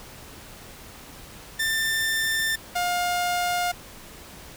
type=tone pair in turn; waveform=sawtooth; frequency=1787 / 709.2 Hz; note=A6 / F5; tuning=+26 / +26 cents; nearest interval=octave + major third; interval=1600 cents; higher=first; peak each=-19 dBFS; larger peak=neither; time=1.59-2.56 / 2.75-3.72 s; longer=neither; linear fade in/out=10 ms; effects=pink hiss -44 dBFS RMS until 4.56 s